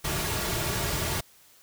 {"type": "noise with comb filter", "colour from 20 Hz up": "pink", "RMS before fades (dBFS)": -29, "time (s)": [0.04, 1.21], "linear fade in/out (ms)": 10, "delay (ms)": 3.9, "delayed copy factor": -0.6, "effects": ["white hiss -57 dBFS RMS until 1.62 s"]}